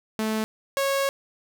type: tone pair in turn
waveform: sawtooth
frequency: 218.3 / 550.1 Hz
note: A3 / C#5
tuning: -13 / -13 cents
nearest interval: octave + major third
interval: 1600 cents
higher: second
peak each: -20 / -18 dBFS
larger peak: second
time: 0.19-0.44 / 0.77-1.09 s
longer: second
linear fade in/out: 0 ms
effects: none